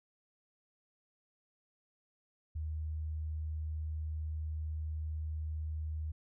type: tone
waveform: sine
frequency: 77.78 Hz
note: D#2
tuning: in tune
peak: -35 dBFS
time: 2.55-6.12 s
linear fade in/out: 10 ms
effects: none